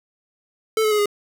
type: tone with pitch steps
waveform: square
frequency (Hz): 440 / 430.4 / 421.1 / 412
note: A4 / A4 / G#4 / G#4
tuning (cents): 0 / -38 / +24 / -14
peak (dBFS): -17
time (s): 0.77-1.058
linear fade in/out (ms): 2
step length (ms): 72
effects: 9-bit